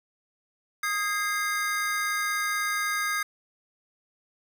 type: chord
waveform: square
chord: Ab major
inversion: second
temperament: equal with one note detuned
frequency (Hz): 1244.5 / 1625.2 / 2093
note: Eb6 / Ab6 / C7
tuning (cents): 0 / -38 / 0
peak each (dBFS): -31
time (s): 0.83-3.23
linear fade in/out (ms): 5
effects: none